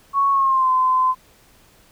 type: tone with pitch glide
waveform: sine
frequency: 1108.7 to 1028.5 Hz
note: C#6 to C6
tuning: 0 to -30 cents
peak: -14 dBFS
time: 0.13-1.15 s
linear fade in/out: 50 ms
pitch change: -130 cents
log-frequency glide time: 0.31-0.7 s
effects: pink hiss -53 dBFS RMS until 1.91 s